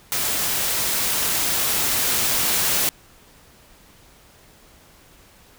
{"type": "noise with level ramp", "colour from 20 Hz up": "white", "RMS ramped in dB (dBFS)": [-23, -20], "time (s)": [0.12, 2.89], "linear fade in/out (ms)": 0, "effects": ["pink hiss -51 dBFS RMS until 5.58 s"]}